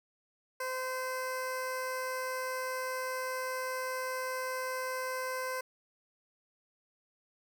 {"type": "tone with notch filter", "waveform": "15% pulse", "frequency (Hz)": 515, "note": "C5", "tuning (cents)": -28, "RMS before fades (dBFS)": -36, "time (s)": [0.6, 5.61], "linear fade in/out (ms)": 5, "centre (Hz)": 3400, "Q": 1.3, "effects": []}